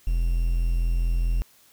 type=tone with quantisation; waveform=triangle; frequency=42.33 Hz; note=E1; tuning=47 cents sharp; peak=-18 dBFS; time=0.07-1.42 s; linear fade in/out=0 ms; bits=8; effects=white hiss -57 dBFS RMS until 1.72 s